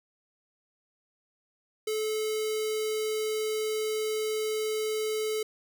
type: tone with notch filter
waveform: square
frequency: 432.8 Hz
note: A4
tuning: 29 cents flat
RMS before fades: -30 dBFS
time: 1.87-5.43 s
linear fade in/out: 5 ms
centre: 1000 Hz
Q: 0.54
effects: none